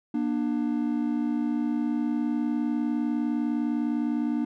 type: tone pair together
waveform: triangle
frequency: 237.8 / 297.6 Hz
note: A#3 / D4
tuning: +35 / +23 cents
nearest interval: major third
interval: 388 cents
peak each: -25 dBFS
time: 0.14-4.45 s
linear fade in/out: 5 ms
effects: none